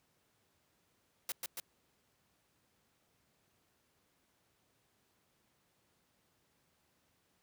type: noise with echo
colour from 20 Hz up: white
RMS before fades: -38 dBFS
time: 1.29-1.32 s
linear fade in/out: 2 ms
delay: 140 ms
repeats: 2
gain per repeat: -2 dB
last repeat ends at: 1.6 s
effects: pink hiss -75 dBFS RMS until 7.42 s + high-pass 80 Hz 12 dB/octave